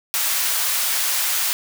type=high-pass noise; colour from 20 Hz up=white; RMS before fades=-21 dBFS; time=0.14-1.53 s; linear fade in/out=0 ms; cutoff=880 Hz; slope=12 dB/octave; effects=none